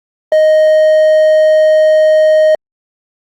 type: tone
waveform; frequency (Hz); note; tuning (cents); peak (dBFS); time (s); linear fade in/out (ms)
triangle; 622.3; D#5; 0; -3; 0.32-2.55; 2
effects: Opus 32 kbps